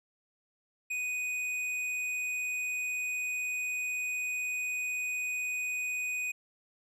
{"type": "tone with tanh clipping", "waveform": "triangle", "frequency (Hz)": 2489, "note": "D#7", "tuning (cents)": 0, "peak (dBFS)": -33, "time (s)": [0.9, 6.32], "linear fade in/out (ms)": 10, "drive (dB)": 17, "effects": ["low-pass 12000 Hz 12 dB/octave"]}